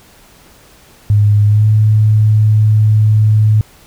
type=tone with pitch glide; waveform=sine; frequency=103.83 to 107.43 Hz; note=G#2 to A2; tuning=0 to -41 cents; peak=-6 dBFS; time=1.1-3.61 s; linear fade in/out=0 ms; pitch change=+59 cents; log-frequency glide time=1.46-1.66 s; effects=pink hiss -44 dBFS RMS until 3.86 s